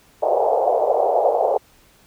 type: band-pass noise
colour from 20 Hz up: white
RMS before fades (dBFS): -18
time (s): 0.22-1.58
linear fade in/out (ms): 10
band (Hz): 450 to 780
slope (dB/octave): 48
effects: pink hiss -54 dBFS RMS until 2.06 s